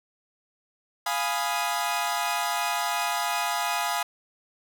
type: chord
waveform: sawtooth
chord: F half-diminished seventh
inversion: none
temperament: equal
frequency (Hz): 698.5 / 830.6 / 987.8 / 1244.5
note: F5 / Ab5 / Cb6 / Eb6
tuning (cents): 0 / 0 / 0 / 0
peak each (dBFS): -27 / -26 / -28 / -28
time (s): 1.06-4.03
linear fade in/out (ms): 5
effects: none